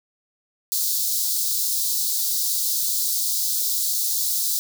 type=high-pass noise; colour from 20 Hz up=white; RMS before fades=-23 dBFS; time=0.72-4.59 s; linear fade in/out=0 ms; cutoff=3900 Hz; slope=48 dB/octave; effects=none